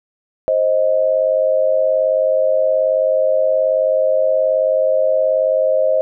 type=tone pair together; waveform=sine; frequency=527.2 / 626 Hz; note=C5 / D#5; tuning=+13 / +10 cents; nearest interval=minor third; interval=297 cents; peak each=-15 dBFS; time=0.48-6.01 s; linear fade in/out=0 ms; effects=none